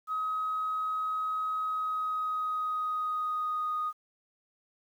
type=tone with pitch glide; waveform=sine; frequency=1268 to 1239 Hz; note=D#6 to D#6; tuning=+32 to -8 cents; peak=-28 dBFS; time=0.07-3.93 s; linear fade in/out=50 ms; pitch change=-40 cents; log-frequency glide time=1.61-3.79 s; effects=tanh soft clip ceiling -24 dBFS + 10-bit